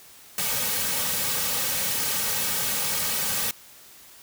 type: noise with comb filter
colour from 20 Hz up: white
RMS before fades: -26 dBFS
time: 0.38-3.51 s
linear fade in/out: 2 ms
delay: 2.9 ms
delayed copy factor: -0.75
effects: white hiss -49 dBFS RMS until 4.22 s